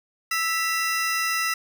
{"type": "tone cluster", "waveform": "square", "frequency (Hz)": [1318, 1968, 2713, 5080], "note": ["E6", "B6", "E7", "D#8"], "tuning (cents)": [-1, -7, 49, 35], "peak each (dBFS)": [-28, -27, -31, -32], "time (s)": [0.31, 1.54], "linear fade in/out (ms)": 5, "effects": []}